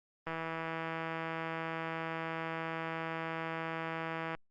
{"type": "click train", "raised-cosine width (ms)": 0.5, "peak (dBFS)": -23, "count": 666, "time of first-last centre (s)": [0.27, 4.35], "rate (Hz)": 163, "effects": ["Opus 32 kbps"]}